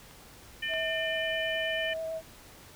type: clicks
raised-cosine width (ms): 0.3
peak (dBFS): -34 / -26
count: 2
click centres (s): 0.111 / 0.737
type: harmonic tone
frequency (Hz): 600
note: D5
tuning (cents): +37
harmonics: 3 / 4 / 5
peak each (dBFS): -33 / -37 / -35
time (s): 0.62-1.94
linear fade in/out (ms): 10
type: tone with vibrato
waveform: sine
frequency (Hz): 646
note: E5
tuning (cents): -35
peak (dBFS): -32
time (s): 0.68-2.22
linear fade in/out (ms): 50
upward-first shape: sine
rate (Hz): 9.2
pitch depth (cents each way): 11
effects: pink hiss -52 dBFS RMS until 2.75 s